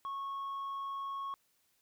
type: tone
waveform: sine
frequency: 1100 Hz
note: C#6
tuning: 14 cents flat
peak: -34 dBFS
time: 0.05-1.34 s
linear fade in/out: 0 ms
effects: tanh soft clip ceiling -36 dBFS + white hiss -74 dBFS RMS until 1.81 s